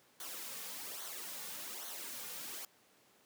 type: noise with flanger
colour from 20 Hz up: white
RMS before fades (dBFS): -45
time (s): 0.2-2.65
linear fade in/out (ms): 2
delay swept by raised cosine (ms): 0.39 to 3.09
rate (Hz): 1.2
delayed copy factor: -0.65
effects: pink hiss -67 dBFS RMS until 3.25 s + high-pass 200 Hz 12 dB/octave